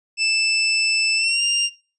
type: tone with pitch glide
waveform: 25% pulse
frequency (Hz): 2640 to 2795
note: E7 to F7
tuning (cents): +2 to +1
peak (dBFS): -14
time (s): 0.17-1.7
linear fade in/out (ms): 50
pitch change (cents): +99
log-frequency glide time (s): 1.16-1.42
effects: noise-tail reverb RT60 0.4 s tail -20 dB re dry + resampled to 24000 Hz